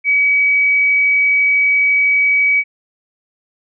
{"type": "tone", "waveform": "sine", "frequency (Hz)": 2273, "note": "C#7", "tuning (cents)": 43, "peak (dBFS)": -10, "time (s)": [0.04, 2.64], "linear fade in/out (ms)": 50, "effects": []}